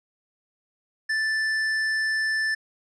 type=tone with hard clipping; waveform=sine; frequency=1760 Hz; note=A6; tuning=in tune; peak=-24 dBFS; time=1.09-2.55 s; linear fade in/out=10 ms; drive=10 dB; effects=low-pass 8000 Hz 12 dB/octave